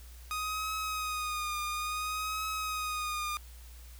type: tone with vibrato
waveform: sawtooth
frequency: 1244.5 Hz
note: D#6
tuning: in tune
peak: -29 dBFS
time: 0.31-3.37 s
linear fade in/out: 0 ms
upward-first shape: triangle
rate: 0.58 Hz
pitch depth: 50 cents each way
effects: added 60 Hz sine -47 dBFS peak until 3.99 s + white hiss -57 dBFS RMS until 3.99 s